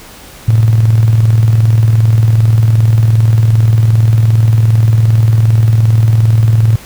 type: tone with tremolo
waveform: sine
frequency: 111.3 Hz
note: A2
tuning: 20 cents sharp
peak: -3 dBFS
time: 0.48-6.76 s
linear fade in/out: 5 ms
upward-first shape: square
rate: 20 Hz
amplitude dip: 45%
effects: pink hiss -34 dBFS RMS until 6.85 s